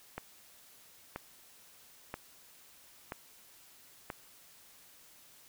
click train, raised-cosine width 0.5 ms, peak -23 dBFS, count 5, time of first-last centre 0.18-4.102 s, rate 1.02 Hz, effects white hiss -59 dBFS RMS until 5.48 s

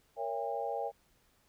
sine chord, A# diminished seventh, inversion none, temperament just, 466.2 / 559.4 / 671.3 / 805.5 Hz, A#4 / C#5 / E5 / G5, 0 / +16 / +31 / +47 cents, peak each -39 / -39 / -40 / -37 dBFS, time 0.16-0.92 s, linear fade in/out 50 ms, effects pink hiss -70 dBFS RMS until 1.48 s

